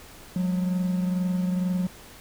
triangle tone pair together, 181.03 / 203.2 Hz, F#3 / G#3, -38 / -38 cents, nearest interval major second, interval 200 cents, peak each -21 / -32 dBFS, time 0.36-1.87 s, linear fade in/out 2 ms, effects pink hiss -47 dBFS RMS until 2.2 s

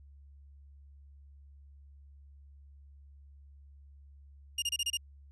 sawtooth tone bursts, 2833 Hz, F7, 24 cents sharp, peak -26 dBFS, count 6, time 4.58-4.972 s, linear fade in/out 5 ms, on 42 ms, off 28 ms, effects added 70 Hz sine -52 dBFS peak until 5.31 s + resampled to 24000 Hz

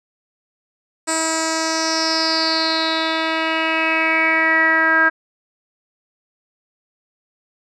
10% pulse tone with low-pass filter sweep, 322.1 Hz, E4, 40 cents flat, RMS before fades -18 dBFS, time 1.07-5.1 s, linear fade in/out 20 ms, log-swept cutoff 8000 to 1600 Hz, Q 7.2, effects none

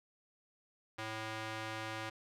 square tone with band-pass filter, 110 Hz, A2, in tune, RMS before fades -42 dBFS, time 0.98-2.1 s, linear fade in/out 10 ms, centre 1900 Hz, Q 0.63, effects none

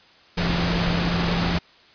sine tone in noise, 171.9 Hz, F3, 27 cents flat, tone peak -23 dBFS, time 0.37-1.59 s, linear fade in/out 10 ms, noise pink, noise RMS -24 dBFS, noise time 0.37-1.59 s, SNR -2 dB, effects white hiss -52 dBFS RMS until 1.94 s + resampled to 11025 Hz

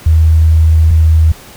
sine tone pair in turn, 79.8 / 79.8 Hz, D#2 / D#2, +44 / +44 cents, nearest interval unison, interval 0 cents, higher neither, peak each -4 dBFS, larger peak neither, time 0.06-0.91 / 0.91-1.32 s, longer first, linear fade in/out 5 ms, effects pink hiss -35 dBFS RMS until 1.56 s

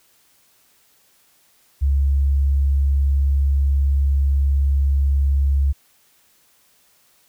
sine tone, 69.3 Hz, C#2, in tune, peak -14 dBFS, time 1.81-5.73 s, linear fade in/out 20 ms, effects white hiss -58 dBFS RMS until 7.28 s

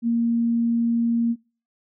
sine tone, 233.1 Hz, A#3, in tune, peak -18 dBFS, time 0.02-1.36 s, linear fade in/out 50 ms, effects noise-tail reverb RT60 0.4 s tail -26 dB re dry

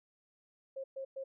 sine tone bursts at uneven times, 537 Hz, C5, 45 cents sharp, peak -38 dBFS, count 3, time 0.76-0.84 / 0.96-1.05 / 1.16-1.24 s, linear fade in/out 10 ms, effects none

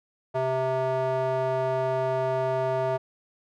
square tone with band-pass filter, 130.81 Hz, C3, in tune, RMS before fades -26 dBFS, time 0.34-2.98 s, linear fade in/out 20 ms, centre 680 Hz, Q 2.4, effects none

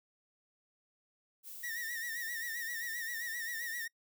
violet noise, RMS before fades -47 dBFS, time 1.43-3.88 s, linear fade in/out 50 ms
45% pulse tone with vibrato, 1864.7 Hz, A#6, in tune, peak -38 dBFS, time 1.63-3.88 s, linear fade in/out 10 ms, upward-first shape sine, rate 7.6 Hz, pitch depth 74 cents each way
effects noise-tail reverb RT60 0.1 s tail -24 dB re dry

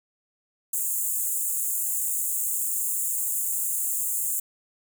pink high-pass noise, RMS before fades -27 dBFS, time 0.73-4.4 s, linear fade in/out 5 ms, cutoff 6900 Hz, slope 96 dB/octave, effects none

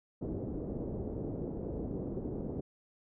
white low-pass noise, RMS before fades -38 dBFS, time 0.21-2.61 s, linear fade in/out 10 ms, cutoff 440 Hz, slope 24 dB/octave, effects none

